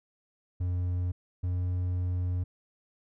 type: tone pair in turn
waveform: triangle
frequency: 89.4 / 89.88 Hz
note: F2 / F#2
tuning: +41 / -50 cents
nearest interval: unison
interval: 9 cents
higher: second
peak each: -25 dBFS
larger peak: neither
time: 0.6-1.12 / 1.43-2.44 s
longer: second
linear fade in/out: 10 ms
effects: none